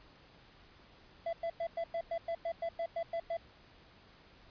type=tone bursts; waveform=triangle; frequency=670 Hz; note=E5; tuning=28 cents sharp; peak=-31 dBFS; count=13; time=1.26-3.37 s; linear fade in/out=5 ms; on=70 ms; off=100 ms; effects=pink hiss -60 dBFS RMS until 4.5 s + resampled to 11025 Hz